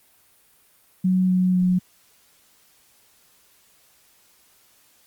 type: tone with pitch steps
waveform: sine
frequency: 185 / 183.4 / 181.82 Hz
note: F#3 / F#3 / F#3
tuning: 0 / -15 / -30 cents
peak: -16 dBFS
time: 1.04-1.79 s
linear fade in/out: 10 ms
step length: 250 ms
effects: white hiss -58 dBFS RMS until 5.06 s + Opus 32 kbps